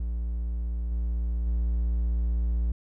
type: tone with level steps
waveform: triangle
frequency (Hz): 57.9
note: A#1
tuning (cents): -11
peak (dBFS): -25 / -23 / -21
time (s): 0-2.72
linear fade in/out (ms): 5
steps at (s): 0.91 / 1.46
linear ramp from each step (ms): 10
effects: none